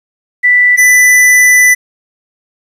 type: tone pair in turn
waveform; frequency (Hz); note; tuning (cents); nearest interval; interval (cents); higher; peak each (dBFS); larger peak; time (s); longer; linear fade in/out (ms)
sine / square; 1975.5 / 1990.4; B6 / B6; 0 / +13; unison; 13; second; -4; neither; 0.43-0.77 / 0.77-1.75; second; 20
effects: resampled to 32000 Hz + 7-bit